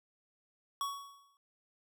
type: tone with exponential decay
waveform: square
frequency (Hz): 1119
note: C#6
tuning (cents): +16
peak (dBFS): -32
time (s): 0.81-1.37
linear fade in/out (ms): 1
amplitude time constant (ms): 120
effects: none